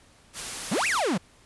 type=noise; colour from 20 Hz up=white; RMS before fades=-34 dBFS; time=0.33-1.04 s; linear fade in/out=50 ms
type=exponential two-way sweep; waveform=45% pulse; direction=up then down; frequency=155.56 to 2809 to 155.56 Hz; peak=-23 dBFS; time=0.71-1.18 s; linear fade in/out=10 ms; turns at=0.87 s
effects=pink hiss -57 dBFS RMS until 1.45 s + resampled to 24000 Hz